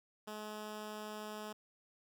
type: tone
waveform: 10% pulse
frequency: 212.7 Hz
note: G#3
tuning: 42 cents sharp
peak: -35 dBFS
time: 0.27-1.53 s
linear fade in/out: 10 ms
effects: none